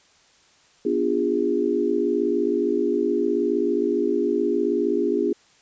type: chord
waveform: sine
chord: B diminished seventh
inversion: none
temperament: equal with one note detuned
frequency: 246.9 / 293.7 / 349.2 / 408.4 Hz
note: B3 / D4 / F4 / Ab4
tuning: 0 / 0 / 0 / -29 cents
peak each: -27 / -26 / -24 / -23 dBFS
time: 0.85-5.33 s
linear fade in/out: 5 ms
effects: white hiss -57 dBFS RMS until 5.61 s + resampled to 16000 Hz